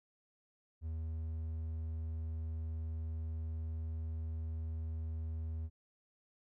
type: tone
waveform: triangle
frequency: 80.1 Hz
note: E2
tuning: 49 cents flat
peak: -35 dBFS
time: 0.81-5.7 s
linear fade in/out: 50 ms
effects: none